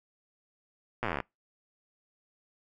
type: slowing click train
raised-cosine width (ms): 0.5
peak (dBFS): -16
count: 16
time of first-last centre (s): 1.03-1.203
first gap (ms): 8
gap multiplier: 1.05
effects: noise-tail reverb RT60 0.2 s tail -25 dB re dry